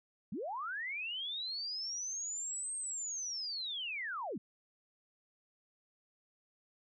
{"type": "linear two-way sweep", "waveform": "sine", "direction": "up then down", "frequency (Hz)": [156.7, 8480, 156.7], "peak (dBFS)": -37, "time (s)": [0.32, 4.38], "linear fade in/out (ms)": 5, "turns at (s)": 2.76, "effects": []}